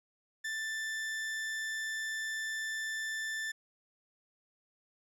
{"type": "tone", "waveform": "40% pulse", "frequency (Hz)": 1768, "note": "A6", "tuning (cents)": 8, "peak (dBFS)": -34, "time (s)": [0.44, 3.52], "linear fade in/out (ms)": 10, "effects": ["low-pass 11000 Hz 12 dB/octave"]}